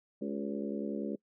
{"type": "harmonic tone with a mistuned harmonic", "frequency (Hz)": 70.4, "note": "C#2", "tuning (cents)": 27, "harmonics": [3, 4, 5, 6, 7, 8], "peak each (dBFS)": [-37, -39, -41, -43, -44, -45], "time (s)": [0.21, 1.16], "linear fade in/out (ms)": 10, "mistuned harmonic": 6, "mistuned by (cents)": -50, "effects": ["noise-tail reverb RT60 0.1 s tail -24 dB re dry"]}